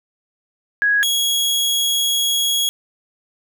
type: tone pair in turn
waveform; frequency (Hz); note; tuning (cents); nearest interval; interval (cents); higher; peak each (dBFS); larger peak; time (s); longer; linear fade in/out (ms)
sine / sawtooth; 1661.2 / 3322; G#6 / G#7; 0 / 0; octave; 1200; second; -13; neither; 0.82-1.03 / 1.03-2.69; second; 0
effects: none